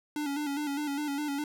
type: tone with vibrato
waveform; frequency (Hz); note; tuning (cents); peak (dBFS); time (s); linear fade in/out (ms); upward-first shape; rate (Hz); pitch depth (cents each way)
square; 289.3; D4; -26; -31; 0.16-1.44; 2; square; 4.9; 53
effects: none